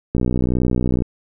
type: click train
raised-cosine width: 3 ms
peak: -6 dBFS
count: 55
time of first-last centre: 0.15-1.021 s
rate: 62 Hz
effects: none